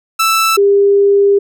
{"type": "tone pair in turn", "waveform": ["sawtooth", "sine"], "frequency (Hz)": [1322, 400.8], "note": ["E6", "G4"], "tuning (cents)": [5, 38], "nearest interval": "octave + major sixth", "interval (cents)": 2067, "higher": "first", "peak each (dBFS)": -6, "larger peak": "neither", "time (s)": [[0.19, 0.57], [0.57, 1.39]], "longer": "second", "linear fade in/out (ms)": 10, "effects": []}